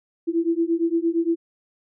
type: beating tone pair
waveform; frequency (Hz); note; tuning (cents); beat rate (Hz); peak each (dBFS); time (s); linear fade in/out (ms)
sine; 329.6 / 338.3; E4 / E4; 0 / +45; 8.7; -22; 0.27-1.36; 20
effects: none